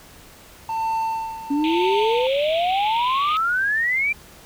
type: tone with tremolo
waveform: triangle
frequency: 895 Hz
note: A5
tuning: 29 cents sharp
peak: -18 dBFS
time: 0.69-2.27 s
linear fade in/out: 2 ms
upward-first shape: sine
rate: 0.99 Hz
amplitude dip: 75%
type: exponential sweep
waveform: sine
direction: up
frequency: 277.3 to 2389 Hz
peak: -18 dBFS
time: 1.5-4.13 s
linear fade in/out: 10 ms
type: band-pass noise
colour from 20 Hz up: white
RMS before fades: -30 dBFS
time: 1.64-3.37 s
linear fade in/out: 0 ms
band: 2200 to 3700 Hz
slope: 96 dB/octave
effects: pink hiss -46 dBFS RMS until 4.45 s